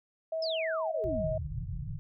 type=tone with pitch glide; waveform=sine; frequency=645 to 632.1 Hz; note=E5 to D#5; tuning=-38 to +27 cents; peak=-30 dBFS; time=0.32-1.38 s; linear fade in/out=5 ms; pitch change=-35 cents; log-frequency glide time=0.69-1.26 s
type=exponential sweep; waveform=sine; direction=down; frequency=5340 to 66.8 Hz; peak=-34 dBFS; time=0.42-1.47 s; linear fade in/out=5 ms
type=low-pass noise; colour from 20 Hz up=white; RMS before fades=-37 dBFS; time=1.04-1.99 s; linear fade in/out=0 ms; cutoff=160 Hz; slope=96 dB/octave
effects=none